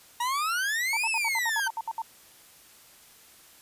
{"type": "exponential two-way sweep", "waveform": "40% pulse", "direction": "up then down", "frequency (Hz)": [938, 2684, 1519], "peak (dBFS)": -25, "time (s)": [0.2, 1.68], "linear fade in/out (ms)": 5, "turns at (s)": 1.09}
{"type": "tone bursts", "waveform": "sine", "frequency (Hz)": 906, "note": "A#5", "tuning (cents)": -50, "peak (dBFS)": -28, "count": 11, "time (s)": [0.93, 2.019], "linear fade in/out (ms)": 2, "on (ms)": 39, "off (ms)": 66}
{"effects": ["white hiss -54 dBFS RMS until 3.61 s", "resampled to 32000 Hz"]}